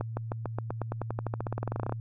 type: accelerating click train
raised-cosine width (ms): 1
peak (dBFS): -18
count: 26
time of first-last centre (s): 0.01-1.923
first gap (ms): 160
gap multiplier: 0.93
effects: added 113 Hz sine -34 dBFS peak until 2 s